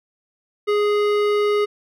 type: tone with hard clipping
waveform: sine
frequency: 415.3 Hz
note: G#4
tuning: in tune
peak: -18 dBFS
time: 0.67-1.66 s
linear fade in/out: 20 ms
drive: 15 dB
effects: none